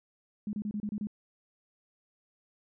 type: tone bursts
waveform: sine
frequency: 208.7 Hz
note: G#3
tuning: 9 cents sharp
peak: -31 dBFS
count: 7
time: 0.47-1.071 s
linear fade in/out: 2 ms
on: 61 ms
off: 29 ms
effects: none